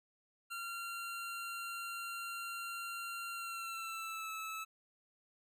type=tone with pitch glide; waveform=25% pulse; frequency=1379 to 1305.4 Hz; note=F6 to E6; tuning=-22 to -17 cents; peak=-37 dBFS; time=0.5-4.65 s; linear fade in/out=20 ms; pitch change=-95 cents; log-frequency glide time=3.33-4.31 s; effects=none